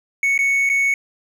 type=tone with dropouts; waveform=triangle; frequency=2217 Hz; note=C#7; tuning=in tune; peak=-13 dBFS; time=0.23-0.94 s; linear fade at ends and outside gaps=2 ms; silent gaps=0.378-0.389 / 0.692-0.698 s; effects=none